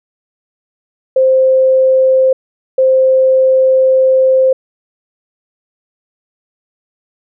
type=tone bursts at uneven times; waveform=sine; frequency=523.3 Hz; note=C5; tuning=in tune; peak=-6 dBFS; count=2; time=1.16-2.33 / 2.78-4.53 s; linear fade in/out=5 ms; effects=none